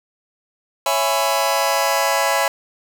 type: chord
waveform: sawtooth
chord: C# minor seventh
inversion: none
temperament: just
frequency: 554.4 / 665.2 / 831.5 / 997.9 Hz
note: C#5 / E5 / G#5 / B5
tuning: 0 / +16 / +2 / +18 cents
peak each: -18 dBFS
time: 0.86-2.48 s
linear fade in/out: 2 ms
effects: none